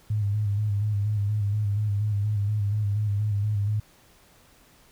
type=tone with vibrato; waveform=sine; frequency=103.7 Hz; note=G#2; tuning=2 cents flat; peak=-22 dBFS; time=0.1-3.8 s; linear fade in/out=5 ms; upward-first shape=square; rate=4.2 Hz; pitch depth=42 cents each way; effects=pink hiss -57 dBFS RMS until 4.91 s